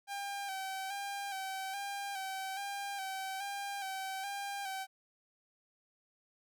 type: tone with vibrato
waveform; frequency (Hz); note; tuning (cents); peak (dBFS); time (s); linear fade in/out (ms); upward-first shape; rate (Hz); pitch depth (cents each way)
sawtooth; 784; G5; 0; -34; 0.07-4.87; 50; square; 1.2; 36
effects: none